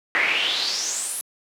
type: noise with band-pass filter sweep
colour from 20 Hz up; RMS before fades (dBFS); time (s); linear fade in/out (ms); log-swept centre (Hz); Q
brown; -24; 0.15-1.21; 0; 1900 to 11000; 5.6
effects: high-pass 300 Hz 12 dB/octave